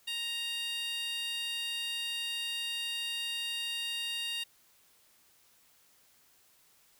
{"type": "tone with high-pass filter", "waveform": "15% pulse", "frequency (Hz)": 932.3, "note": "A#5", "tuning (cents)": 0, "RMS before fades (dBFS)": -36, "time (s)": [0.07, 4.44], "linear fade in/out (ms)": 10, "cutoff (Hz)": 3100, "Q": 2.6, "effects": ["white hiss -65 dBFS RMS until 6.99 s"]}